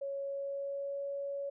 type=tone with pitch glide; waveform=sine; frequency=554.4 to 560.2 Hz; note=C#5 to C#5; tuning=0 to +18 cents; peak=-35 dBFS; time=0.01-1.5 s; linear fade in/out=10 ms; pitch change=+18 cents; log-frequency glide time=0.21-1.02 s; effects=none